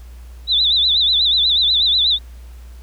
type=tone with vibrato; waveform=sine; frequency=3729 Hz; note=A#7; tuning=in tune; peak=-12 dBFS; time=0.47-2.19 s; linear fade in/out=50 ms; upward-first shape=sine; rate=8.2 Hz; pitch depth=140 cents each way; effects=added 60 Hz sine -34 dBFS peak until 2.82 s + pink hiss -51 dBFS RMS until 2.82 s